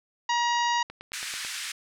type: harmonic tone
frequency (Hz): 952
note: A#5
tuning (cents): +36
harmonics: 1 / 2 / 3 / 4 / 5 / 6 / 7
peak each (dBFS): -24 / -30 / -34 / -36 / -38 / -40 / -41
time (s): 0.29-0.83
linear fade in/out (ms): 5
type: click train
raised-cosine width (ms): 0.3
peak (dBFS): -24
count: 6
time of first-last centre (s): 0.9-1.449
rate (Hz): 9.11
type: band-pass noise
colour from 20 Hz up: pink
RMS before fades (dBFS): -35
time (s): 1.13-1.72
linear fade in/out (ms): 5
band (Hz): 1600 to 9700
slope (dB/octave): 24
effects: none